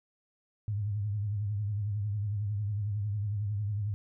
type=tone with vibrato; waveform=sine; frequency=103.3 Hz; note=G#2; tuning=9 cents flat; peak=-29 dBFS; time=0.68-3.94 s; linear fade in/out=0 ms; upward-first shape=triangle; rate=11 Hz; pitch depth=100 cents each way; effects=none